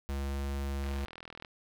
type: tone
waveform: square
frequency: 69.3 Hz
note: C#2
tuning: in tune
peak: -33 dBFS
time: 0.09-1.05 s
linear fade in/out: 0 ms
type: click train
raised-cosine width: 0.3 ms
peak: -28 dBFS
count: 26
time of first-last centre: 0.84-1.448 s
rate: 41.1 Hz
effects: none